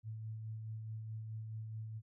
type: tone with tremolo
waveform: sine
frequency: 110 Hz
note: A2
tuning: in tune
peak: -40 dBFS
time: 0.03-2.02 s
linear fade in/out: 50 ms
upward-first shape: sine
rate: 4.7 Hz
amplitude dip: 30%
effects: none